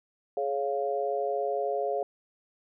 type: chord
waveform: sine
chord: Db major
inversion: second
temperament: equal with one note detuned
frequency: 421.3 / 554.4 / 698.5 Hz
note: Ab4 / Db5 / F5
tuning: +25 / 0 / 0 cents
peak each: -31 dBFS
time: 0.37-2.03 s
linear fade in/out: 2 ms
effects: none